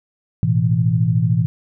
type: chord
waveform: sine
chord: A suspended second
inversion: none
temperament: equal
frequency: 110 / 123.47 / 164.81 Hz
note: A2 / B2 / E3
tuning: 0 / 0 / 0 cents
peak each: -18 / -18 / -18 dBFS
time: 0.43-1.46 s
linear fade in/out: 0 ms
effects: none